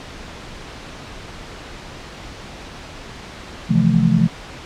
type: chord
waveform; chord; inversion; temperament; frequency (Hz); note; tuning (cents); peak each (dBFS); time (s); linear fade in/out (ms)
sine; F major seventh; second; just; 130.96 / 163.7 / 174.61 / 218.3; C3 / E3 / F3 / A3; +2 / -12 / 0 / -13; -20 / -17 / -17 / -17; 3.69-4.28; 20
effects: pink hiss -35 dBFS RMS until 4.65 s + low-pass 5000 Hz 12 dB/octave